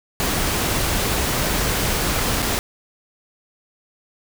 pink noise with dropouts, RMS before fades -21 dBFS, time 0.2-2.59 s, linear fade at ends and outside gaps 0 ms, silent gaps 2.421-2.426 s, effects none

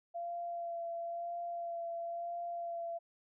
sine tone with vibrato, 684 Hz, F5, 36 cents flat, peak -37 dBFS, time 0.14-2.99 s, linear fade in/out 20 ms, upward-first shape sine, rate 0.99 Hz, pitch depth 17 cents each way, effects none

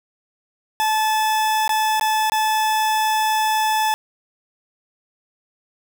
40% pulse tone with dropouts, 868 Hz, A5, 24 cents flat, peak -16 dBFS, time 0.8-3.94 s, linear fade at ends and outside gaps 0 ms, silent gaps 1.678-1.693 / 1.997-2.011 / 2.298-2.32 s, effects none

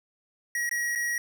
square tone with dropouts, 1905 Hz, A#6, 37 cents sharp, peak -27 dBFS, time 0.55-1.18 s, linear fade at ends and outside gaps 2 ms, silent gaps 0.693-0.712 / 0.952-0.957 s, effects none

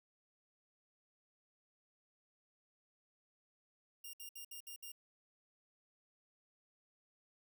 5% pulse tone bursts, 2806 Hz, F7, 8 cents sharp, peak -38 dBFS, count 6, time 4.04-4.919 s, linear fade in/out 5 ms, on 94 ms, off 63 ms, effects none

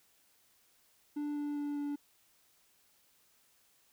triangle tone with pitch steps, 293.7 / 292 / 290.3 / 288.7 Hz, D4 / D4 / D4 / D4, 0 / -10 / -20 / -30 cents, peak -32 dBFS, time 1.16-1.96 s, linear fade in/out 10 ms, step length 200 ms, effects white hiss -69 dBFS RMS until 3.92 s

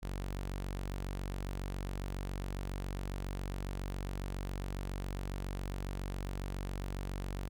sawtooth tone, 47.28 Hz, F#1, 38 cents sharp, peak -33 dBFS, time 0.02-7.49 s, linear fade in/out 20 ms, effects none

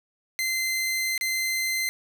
sawtooth tone with dropouts, 2071 Hz, C7, 18 cents flat, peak -21 dBFS, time 0.39-1.89 s, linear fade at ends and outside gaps 0 ms, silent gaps 1.178-1.211 s, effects none

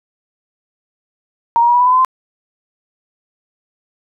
sine tone with pitch steps, 932.3 / 946.4 / 960.7 / 975.3 / 990 / 1005 / 1020.2 / 1035.6 Hz, A#5 / A#5 / B5 / B5 / B5 / B5 / C6 / C6, 0 / +26 / -48 / -22 / +4 / +30 / -44 / -18 cents, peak -8 dBFS, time 1.56-2.048 s, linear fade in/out 0 ms, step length 61 ms, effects none

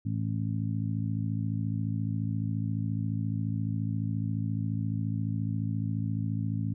harmonic tone, 54.4 Hz, A1, 19 cents flat, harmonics 2 / 3 / 4 / 5, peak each -30 / -34 / -36 / -38 dBFS, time 0.05-6.74 s, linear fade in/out 10 ms, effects none

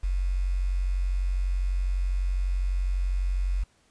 sine tone with quantisation, 46 Hz, F#1, 9 cents flat, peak -23 dBFS, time 0.03-3.64 s, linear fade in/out 10 ms, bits 8, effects pink hiss -64 dBFS RMS until 3.9 s + resampled to 22050 Hz

